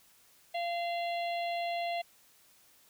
harmonic tone with a mistuned harmonic, 689 Hz, F5, 24 cents flat, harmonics 1 / 3 / 4 / 5 / 6, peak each -32 / -42 / -44 / -46 / -48 dBFS, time 0.54-2.02 s, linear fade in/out 10 ms, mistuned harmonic 5, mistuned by -38 cents, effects white hiss -63 dBFS RMS until 2.89 s

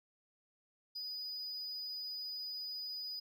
triangle tone, 4957 Hz, D#8, 7 cents flat, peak -39 dBFS, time 0.95-3.2 s, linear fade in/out 10 ms, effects none

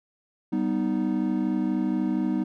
triangle chord, G augmented, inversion none, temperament equal with one note detuned, 194.19 / 246.9 / 311.1 Hz, G3 / B3 / D#4, -16 / 0 / 0 cents, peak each -26 / -25 / -25 dBFS, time 0.52-2.44 s, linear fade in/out 10 ms, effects none

